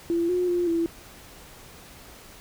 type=tone with pitch steps; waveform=sine; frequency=339 / 359.7 / 351.3 / 334.1 Hz; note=E4 / F#4 / F4 / E4; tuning=+49 / -49 / +10 / +23 cents; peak=-21 dBFS; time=0.1-0.86 s; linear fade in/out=0 ms; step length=190 ms; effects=pink hiss -47 dBFS RMS until 2.4 s